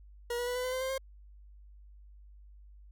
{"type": "tone with pitch steps", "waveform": "40% pulse", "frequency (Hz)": [477.7, 485.2, 492.8, 500.6, 508.4, 516.4, 524.6, 532.8], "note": ["A#4", "B4", "B4", "B4", "C5", "C5", "C5", "C5"], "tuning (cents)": [42, -31, -4, 23, -50, -23, 4, 31], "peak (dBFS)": -31, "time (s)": [0.3, 0.98], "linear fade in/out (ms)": 5, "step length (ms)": 85, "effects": ["added 50 Hz sine -51 dBFS peak until 2.91 s"]}